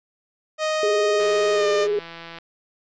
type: tone with pitch glide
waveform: sawtooth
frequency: 622.3 to 603.2 Hz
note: D#5 to D5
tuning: 0 to +46 cents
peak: -17 dBFS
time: 0.58-1.88 s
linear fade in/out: 50 ms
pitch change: -54 cents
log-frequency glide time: 1.53-1.67 s
type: tone with vibrato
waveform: sine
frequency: 415.3 Hz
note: G#4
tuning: in tune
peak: -19 dBFS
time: 0.83-1.99 s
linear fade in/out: 2 ms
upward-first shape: sine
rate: 20 Hz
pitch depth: 42 cents each way
type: click train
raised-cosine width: 0.3 ms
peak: -22 dBFS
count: 199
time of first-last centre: 1.2-2.386 s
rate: 167 Hz
effects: resampled to 16000 Hz